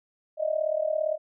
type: tone with amplitude modulation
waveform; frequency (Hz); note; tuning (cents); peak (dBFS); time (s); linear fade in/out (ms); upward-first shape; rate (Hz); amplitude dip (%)
sine; 622.3; D#5; 0; -20; 0.37-1.18; 50; sine; 37.6; 85
effects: none